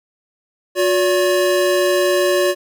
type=tone pair together; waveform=square; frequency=361.9 / 572.3 Hz; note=F#4 / D5; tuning=-38 / -45 cents; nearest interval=minor sixth; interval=793 cents; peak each=-17 dBFS; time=0.75-2.55 s; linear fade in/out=50 ms; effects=none